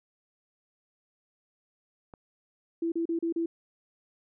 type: click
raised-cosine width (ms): 1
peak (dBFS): -32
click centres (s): 2.138
type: tone bursts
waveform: sine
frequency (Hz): 333.2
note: E4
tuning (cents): +19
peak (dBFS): -26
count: 5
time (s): 2.82-3.46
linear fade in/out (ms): 5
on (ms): 100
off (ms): 35
effects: none